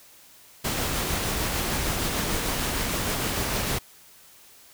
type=noise with tremolo; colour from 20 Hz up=pink; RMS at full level=-26 dBFS; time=0.64-3.79 s; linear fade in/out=10 ms; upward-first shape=triangle; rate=6.6 Hz; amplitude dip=25%; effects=white hiss -52 dBFS RMS until 4.73 s